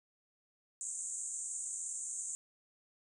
pink band-pass noise, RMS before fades -41 dBFS, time 0.81-2.35 s, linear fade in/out 0 ms, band 6700 to 8800 Hz, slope 96 dB/octave, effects none

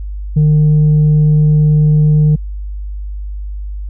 sine tone, 151.5 Hz, D#3, 46 cents flat, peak -4 dBFS, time 0.36-2.36 s, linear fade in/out 10 ms, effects tanh soft clip ceiling -5 dBFS + added 50 Hz sine -20 dBFS peak until 3.89 s

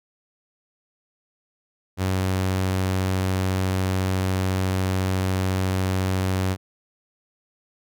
sawtooth tone, 94 Hz, F#2, 28 cents sharp, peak -17 dBFS, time 1.97-6.57 s, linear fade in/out 50 ms, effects none

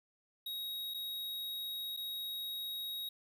square tone with dropouts, 3789 Hz, A#7, 27 cents sharp, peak -39 dBFS, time 0.46-3.09 s, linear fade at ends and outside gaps 5 ms, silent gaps 0.939-0.943 / 1.966-1.972 s, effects none

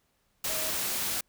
sine tone in noise, 630 Hz, D#5, 21 cents sharp, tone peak -39 dBFS, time 0.49-0.7 s, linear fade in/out 5 ms, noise white, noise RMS -31 dBFS, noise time 0.44-1.21 s, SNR -11 dB, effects pink hiss -72 dBFS RMS until 1.28 s

